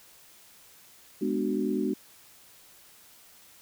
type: chord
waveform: sine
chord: G# half-diminished seventh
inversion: none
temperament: just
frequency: 207.7 / 249.2 / 299 / 373.8 Hz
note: G#3 / B3 / D4 / F#4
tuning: 0 / +16 / +31 / +18 cents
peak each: -31 dBFS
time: 1.21-1.94 s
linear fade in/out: 10 ms
effects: white hiss -55 dBFS RMS until 3.61 s